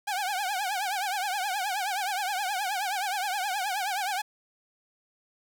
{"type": "tone with vibrato", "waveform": "sawtooth", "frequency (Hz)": 783, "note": "G5", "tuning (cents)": -2, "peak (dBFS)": -24, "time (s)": [0.07, 4.22], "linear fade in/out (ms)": 10, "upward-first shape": "triangle", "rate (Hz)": 9.5, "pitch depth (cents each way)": 170, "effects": ["9-bit"]}